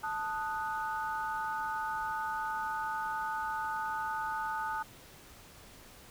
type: chord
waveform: sine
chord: D# diminished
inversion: second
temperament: equal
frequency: 880 / 1244.5 / 1480 Hz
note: A5 / D#6 / F#6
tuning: 0 / 0 / 0 cents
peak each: -35 / -38 / -39 dBFS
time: 0.03-4.83 s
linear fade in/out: 10 ms
effects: pink hiss -54 dBFS RMS until 6.1 s